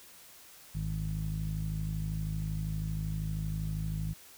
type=tone with low-pass filter; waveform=sawtooth; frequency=52.7 Hz; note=G#1; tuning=26 cents sharp; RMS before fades=-34 dBFS; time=0.74-4.14 s; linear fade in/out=20 ms; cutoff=150 Hz; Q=4.8; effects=white hiss -54 dBFS RMS until 4.37 s